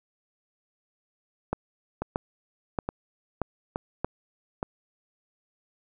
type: two click trains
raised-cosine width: 1 ms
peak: -15 / -12 dBFS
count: 4 / 5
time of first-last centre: 2.02-4.629 / 1.53-4.046 s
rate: 1.15 / 1.59 Hz
effects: none